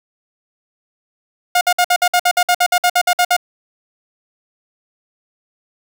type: tone bursts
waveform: sawtooth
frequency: 714 Hz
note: F5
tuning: 38 cents sharp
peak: -7 dBFS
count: 16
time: 1.55-3.366 s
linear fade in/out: 5 ms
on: 61 ms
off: 56 ms
effects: none